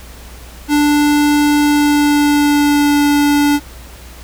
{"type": "tone with pitch glide", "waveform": "square", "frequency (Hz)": [293.7, 290], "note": ["D4", "D4"], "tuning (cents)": [0, -22], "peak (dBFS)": -10, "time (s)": [0.68, 3.6], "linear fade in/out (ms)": 50, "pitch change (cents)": -22, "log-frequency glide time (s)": [1.59, 3.05], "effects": ["added 60 Hz sine -34 dBFS peak until 4.23 s", "pink hiss -38 dBFS RMS until 4.23 s"]}